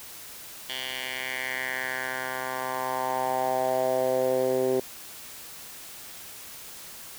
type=tone with band-pass filter sweep; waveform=10% pulse; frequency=129.4 Hz; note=C3; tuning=19 cents flat; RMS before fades=-28 dBFS; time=0.69-4.8 s; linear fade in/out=5 ms; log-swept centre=3100 to 400 Hz; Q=3.2; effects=white hiss -43 dBFS RMS until 7.18 s